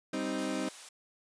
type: chord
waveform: 30% pulse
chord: C minor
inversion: second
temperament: equal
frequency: 196 / 261.6 / 311.1 Hz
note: G3 / C4 / Eb4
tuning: 0 / 0 / 0 cents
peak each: -36 / -33 / -33 dBFS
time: 0.13-0.69 s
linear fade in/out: 5 ms
type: high-pass noise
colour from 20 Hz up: white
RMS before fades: -48 dBFS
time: 0.38-0.89 s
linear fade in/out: 5 ms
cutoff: 600 Hz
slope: 12 dB/octave
effects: resampled to 22050 Hz